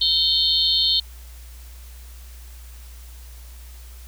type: tone cluster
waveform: sine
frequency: 3118 / 3583 / 3756 / 4226 / 4381 Hz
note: G7 / A7 / A#7 / C8 / C#8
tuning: -10 / +31 / +12 / +16 / -21 cents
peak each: -23 dBFS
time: 0.01-1 s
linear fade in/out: 5 ms
effects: added 60 Hz sine -38 dBFS peak until 4.07 s + white hiss -49 dBFS RMS until 4.07 s